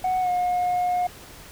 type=tone with pitch glide; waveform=sine; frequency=741 to 718.2 Hz; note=F#5 to F5; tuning=+2 to +48 cents; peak=-18 dBFS; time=0.04-1.07 s; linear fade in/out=5 ms; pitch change=-54 cents; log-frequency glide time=0.21-0.29 s; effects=tanh soft clip ceiling -19 dBFS + pink hiss -44 dBFS RMS until 1.51 s